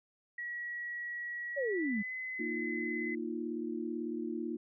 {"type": "tone with pitch glide", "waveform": "sine", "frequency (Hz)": [1920, 2031], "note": ["B6", "B6"], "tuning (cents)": [-49, 48], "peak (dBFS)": -37, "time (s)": [0.38, 3.15], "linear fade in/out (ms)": 5, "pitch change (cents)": 97, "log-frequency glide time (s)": [1.61, 2.12]}
{"type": "exponential sweep", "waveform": "sine", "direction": "down", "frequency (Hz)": [592, 192.9], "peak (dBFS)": -31, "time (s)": [1.56, 2.03], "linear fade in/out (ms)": 20}
{"type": "chord", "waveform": "sine", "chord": "Bb suspended fourth", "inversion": "none", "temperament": "equal", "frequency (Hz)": [233.1, 311.1, 349.2], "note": ["Bb3", "Eb4", "F4"], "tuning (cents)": [0, 0, 0], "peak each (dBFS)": -39, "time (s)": [2.39, 4.57], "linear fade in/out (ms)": 10}
{"effects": []}